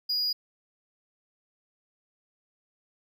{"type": "tone", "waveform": "triangle", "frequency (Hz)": 4890, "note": "D#8", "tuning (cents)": -31, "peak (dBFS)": -24, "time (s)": [0.09, 0.33], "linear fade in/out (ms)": 10, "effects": []}